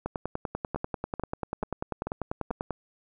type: two click trains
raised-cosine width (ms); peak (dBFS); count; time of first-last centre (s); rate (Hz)
1; -18 / -16; 5 / 28; 0.76-2.507 / 0.06-2.707; 2.29 / 10.2
effects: none